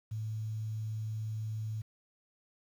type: tone with quantisation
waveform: sine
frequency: 109.2 Hz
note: A2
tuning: 13 cents flat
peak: -34 dBFS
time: 0.11-1.82 s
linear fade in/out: 10 ms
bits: 10
effects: none